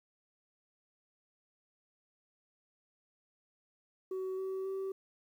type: tone with pitch steps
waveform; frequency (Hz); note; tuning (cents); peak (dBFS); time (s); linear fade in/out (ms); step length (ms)
sine; 376.5 / 380.9 / 385.3; F#4 / G4 / G4; +30 / -50 / -30; -32; 4.11-4.92; 5; 270
effects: tanh soft clip ceiling -34 dBFS + 11-bit